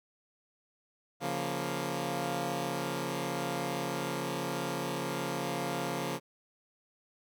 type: chord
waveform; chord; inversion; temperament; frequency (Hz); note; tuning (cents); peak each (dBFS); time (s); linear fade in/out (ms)
10% pulse; Bb minor; first; equal with one note detuned; 139.72 / 174.61 / 233.1; Db3 / F3 / Bb3; +14 / 0 / 0; -28 / -28 / -30; 1.2-6.2; 50
effects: none